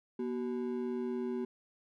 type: ring-modulated tone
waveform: triangle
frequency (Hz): 309.4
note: D#4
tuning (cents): -10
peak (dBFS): -28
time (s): 0.19-1.45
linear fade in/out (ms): 5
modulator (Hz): 68.2
effects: none